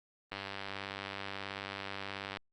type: click train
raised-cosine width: 0.3 ms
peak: -23 dBFS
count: 203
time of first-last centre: 0.32-2.371 s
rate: 98.5 Hz
effects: Opus 24 kbps